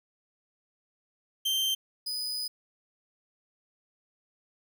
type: tone pair in turn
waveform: 40% pulse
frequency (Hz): 3138 / 4981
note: G7 / D#8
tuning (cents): +1 / +1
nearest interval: minor sixth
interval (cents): 800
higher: second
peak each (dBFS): -25 / -30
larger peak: first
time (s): 1.45-1.75 / 2.06-2.48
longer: second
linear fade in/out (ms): 10
effects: none